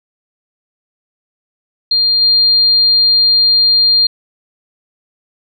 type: tone with level steps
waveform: sine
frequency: 4200 Hz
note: C8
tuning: 6 cents sharp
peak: -9 / -7 dBFS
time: 1.91-4.07 s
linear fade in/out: 5 ms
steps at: 2.21 s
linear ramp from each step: 10 ms
effects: none